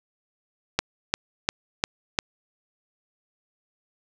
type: click train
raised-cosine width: 0.2 ms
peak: -3 dBFS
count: 5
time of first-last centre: 0.79-2.189 s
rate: 2.86 Hz
effects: none